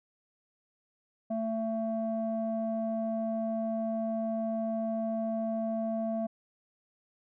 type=tone with low-pass filter; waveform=square; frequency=223.3 Hz; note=A3; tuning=26 cents sharp; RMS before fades=-32 dBFS; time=1.3-6.27 s; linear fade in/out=10 ms; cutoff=600 Hz; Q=7.4; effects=none